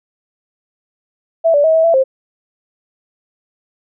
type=tone with pitch steps; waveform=sine; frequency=659 / 579 / 640 / 647 / 667 / 529 Hz; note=E5 / D5 / D#5 / E5 / E5 / C5; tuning=-1 / -25 / +49 / -32 / +20 / +19 cents; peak=-8 dBFS; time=1.44-2.04 s; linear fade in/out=20 ms; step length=100 ms; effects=none